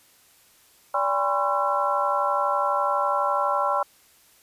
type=tone cluster; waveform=sine; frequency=579 / 808 / 1008 / 1080 / 1350 Hz; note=D5 / G#5 / B5 / C#6 / E6; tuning=-25 / -48 / +35 / -45 / +41 cents; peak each=-27 dBFS; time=0.94-3.83 s; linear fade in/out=5 ms; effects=white hiss -57 dBFS RMS until 4.42 s + resampled to 32000 Hz